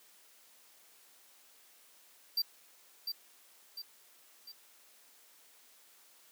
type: tone with echo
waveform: square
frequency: 4700 Hz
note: D8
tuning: 1 cent sharp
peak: -29 dBFS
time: 2.37-2.42 s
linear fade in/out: 5 ms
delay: 700 ms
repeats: 3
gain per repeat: -6 dB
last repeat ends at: 4.52 s
effects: white hiss -62 dBFS RMS until 6.31 s + high-pass 300 Hz 12 dB/octave